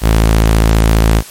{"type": "tone", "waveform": "sawtooth", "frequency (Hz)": 54.8, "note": "A1", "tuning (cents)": -6, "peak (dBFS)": -3, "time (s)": [0.01, 1.23], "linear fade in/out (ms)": 50, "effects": ["white hiss -33 dBFS RMS until 1.3 s", "MP3 64 kbps"]}